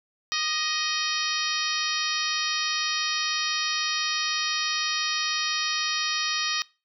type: harmonic tone with a mistuned harmonic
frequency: 626 Hz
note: D#5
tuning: 10 cents sharp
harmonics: 2 / 3 / 4 / 5 / 6 / 7 / 8 / 9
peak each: -33 / -33 / -33 / -33 / -33 / -33 / -33 / -33 dBFS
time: 0.32-6.62 s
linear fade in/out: 0 ms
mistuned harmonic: 2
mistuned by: -30 cents
effects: noise-tail reverb RT60 0.3 s tail -22 dB re dry